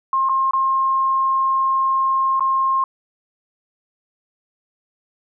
sine tone with dropouts, 1066 Hz, C6, 32 cents sharp, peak -15 dBFS, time 0.13-2.84 s, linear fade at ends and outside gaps 2 ms, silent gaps 0.289-0.294 / 0.51-0.534 / 2.396-2.406 s, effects none

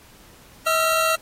25% pulse tone pair together, 642.8 / 1362 Hz, E5 / F6, -44 / -44 cents, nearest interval octave + minor second, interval 1300 cents, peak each -17 dBFS, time 0.66-1.16 s, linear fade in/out 10 ms, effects pink hiss -50 dBFS RMS until 1.21 s + AAC 48 kbps

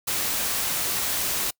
white noise, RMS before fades -26 dBFS, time 0.07-1.51 s, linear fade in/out 10 ms, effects noise-tail reverb RT60 0.1 s tail -26 dB re dry

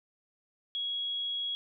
sine tone, 3322 Hz, G#7, in tune, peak -31 dBFS, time 0.75-1.55 s, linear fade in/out 0 ms, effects none

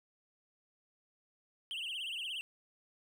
triangle tone with vibrato, 2948 Hz, F#7, 7 cents flat, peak -36 dBFS, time 1.71-2.41 s, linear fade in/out 0 ms, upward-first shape triangle, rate 17 Hz, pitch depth 200 cents each way, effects none

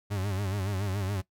40% pulse tone with vibrato, 98 Hz, G2, in tune, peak -28 dBFS, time 0.1-1.22 s, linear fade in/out 20 ms, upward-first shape sine, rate 7.1 Hz, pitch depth 100 cents each way, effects noise-tail reverb RT60 0.1 s tail -18 dB re dry

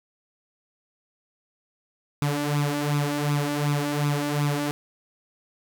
sawtooth tone with flanger, 145.8 Hz, D3, 12 cents flat, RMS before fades -25 dBFS, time 2.22-4.71 s, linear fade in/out 0 ms, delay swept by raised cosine 0.8 to 3.5 ms, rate 2.7 Hz, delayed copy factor +0.65, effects none

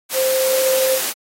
sine tone in noise, 523.3 Hz, C5, in tune, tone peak -15 dBFS, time 0.13-1 s, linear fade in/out 50 ms, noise white, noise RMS -22 dBFS, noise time 0.09-1.14 s, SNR +4 dB, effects high-pass 300 Hz 12 dB/octave + AAC 48 kbps

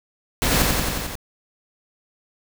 pink noise with echo, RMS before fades -20 dBFS, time 0.42-0.62 s, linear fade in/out 0 ms, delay 89 ms, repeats 6, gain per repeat -2 dB, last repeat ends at 1.154 s, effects none

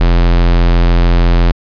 square tone, 43.08 Hz, F1, 23 cents flat, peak -7 dBFS, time 0-1.52 s, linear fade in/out 10 ms, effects resampled to 11025 Hz

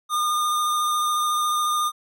square tone with vibrato, 1215 Hz, D#6, 42 cents flat, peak -21 dBFS, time 0.09-1.92 s, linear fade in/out 50 ms, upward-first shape sine, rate 14 Hz, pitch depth 13 cents each way, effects none

